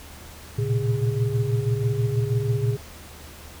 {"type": "tone cluster", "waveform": "sine", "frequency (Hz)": [114.9, 121.1, 136.7, 409.8], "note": ["A#2", "B2", "C#3", "G#4"], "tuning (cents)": [-25, -34, -24, -23], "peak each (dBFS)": [-23, -27, -27, -29], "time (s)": [0.58, 2.77], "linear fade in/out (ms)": 10, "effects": ["added 76 Hz sine -44 dBFS peak until 3.6 s", "pink hiss -44 dBFS RMS until 3.6 s"]}